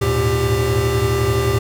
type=tone cluster; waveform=square; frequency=77.2 / 103.9 / 107.8 / 119.4 / 395.5 Hz; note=D#2 / G#2 / A2 / A#2 / G4; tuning=-13 / +1 / -35 / +42 / +15 cents; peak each=-24 / -29 / -24 / -21 / -20 dBFS; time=0.01-1.59 s; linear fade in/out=10 ms; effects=none